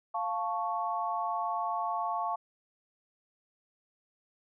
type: chord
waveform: sine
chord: F augmented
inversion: none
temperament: equal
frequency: 698.5 / 880 / 1108.7 Hz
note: F5 / A5 / C#6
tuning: 0 / 0 / 0 cents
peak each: -34 dBFS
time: 0.14-2.36 s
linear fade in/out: 10 ms
effects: none